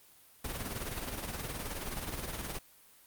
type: noise with tremolo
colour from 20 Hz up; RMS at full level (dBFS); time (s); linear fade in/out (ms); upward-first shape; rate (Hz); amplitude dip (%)
pink; -36; 0.44-2.59; 5; sine; 19; 55
effects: white hiss -60 dBFS RMS until 3.06 s + Opus 32 kbps